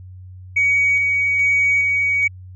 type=tone with tremolo; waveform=sine; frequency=2254 Hz; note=C#7; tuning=28 cents sharp; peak=-12 dBFS; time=0.56-2.28 s; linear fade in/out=10 ms; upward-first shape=square; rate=1.2 Hz; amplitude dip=25%; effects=tanh soft clip ceiling -9 dBFS + added 92 Hz sine -35 dBFS peak until 2.55 s